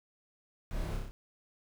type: noise with echo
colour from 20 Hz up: brown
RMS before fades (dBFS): -38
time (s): 0.71-0.96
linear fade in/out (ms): 0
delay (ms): 30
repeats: 5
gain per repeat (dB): -2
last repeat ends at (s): 1.11
effects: none